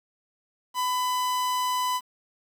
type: tone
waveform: 45% pulse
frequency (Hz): 1000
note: B5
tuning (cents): +21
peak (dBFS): -24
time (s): 0.74-2.01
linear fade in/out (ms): 50
effects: 9-bit